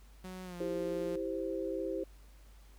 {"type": "tone with pitch glide", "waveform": "sawtooth", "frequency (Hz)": [185, 174.62], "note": ["F#3", "F3"], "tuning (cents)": [0, 0], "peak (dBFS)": -39, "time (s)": [0.24, 1.16], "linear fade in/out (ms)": 5, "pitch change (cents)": -100, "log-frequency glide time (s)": [0.44, 0.57]}
{"type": "chord", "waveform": "sine", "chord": "C major", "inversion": "first", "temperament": "equal", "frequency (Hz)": [329.6, 392, 523.3], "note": ["E4", "G4", "C5"], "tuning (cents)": [0, 0, 0], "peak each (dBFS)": -38, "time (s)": [0.6, 2.04], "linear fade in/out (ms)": 5}
{"effects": ["added 50 Hz sine -54 dBFS peak until 2.78 s", "pink hiss -65 dBFS RMS until 2.78 s"]}